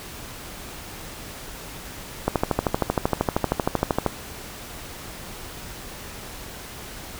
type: click train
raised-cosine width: 1 ms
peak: -5 dBFS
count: 24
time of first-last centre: 2.28-4.063 s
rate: 12.9 Hz
effects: pink hiss -38 dBFS RMS until 7.19 s